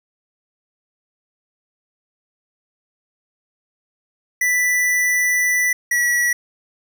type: tone pair in turn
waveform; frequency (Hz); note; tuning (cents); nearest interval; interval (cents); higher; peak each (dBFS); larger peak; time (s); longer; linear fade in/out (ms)
square; 1978 / 1935.1; B6 / B6; +2 / -36; unison; 38; first; -16; neither; 4.41-5.73 / 5.91-6.33; first; 5
effects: none